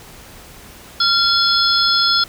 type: tone cluster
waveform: sine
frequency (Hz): 1385 / 3386 / 4237 / 5190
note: F6 / G#7 / C8 / E8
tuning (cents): -15 / +33 / +21 / -28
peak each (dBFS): -18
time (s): 1-2.24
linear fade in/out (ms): 5
effects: pink hiss -40 dBFS RMS until 2.28 s